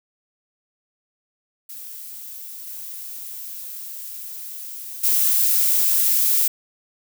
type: noise with level steps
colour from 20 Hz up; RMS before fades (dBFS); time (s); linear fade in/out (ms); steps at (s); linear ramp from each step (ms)
violet; -36 / -34 / -18; 1.69-6.48; 5; 2.66 / 5.03; 10
effects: none